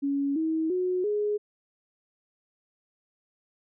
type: tone with pitch steps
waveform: sine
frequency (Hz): 280 / 319.8 / 365.2 / 417.1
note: C#4 / D#4 / F#4 / G#4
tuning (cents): +18 / +48 / -23 / +7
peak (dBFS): -24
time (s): 0.02-1.38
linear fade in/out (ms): 20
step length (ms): 340
effects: none